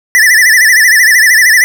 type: tone with vibrato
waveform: square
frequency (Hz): 1864.7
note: A#6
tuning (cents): 0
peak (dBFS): -4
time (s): 0.15-1.64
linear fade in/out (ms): 0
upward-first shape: sine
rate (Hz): 13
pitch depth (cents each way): 140
effects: none